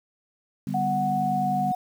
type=chord; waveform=sine; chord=G major; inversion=second; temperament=equal; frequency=146.83 / 196 / 246.9 Hz; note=D3 / G3 / B3; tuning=0 / 0 / 0 cents; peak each=-32 / -29 / -32 dBFS; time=0.67-1.72 s; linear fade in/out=2 ms
type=tone with pitch glide; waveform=sine; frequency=740 to 734.9 Hz; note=F#5 to F#5; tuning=0 to -12 cents; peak=-23 dBFS; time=0.74-1.75 s; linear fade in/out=5 ms; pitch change=-12 cents; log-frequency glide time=1.18-1.57 s
effects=8-bit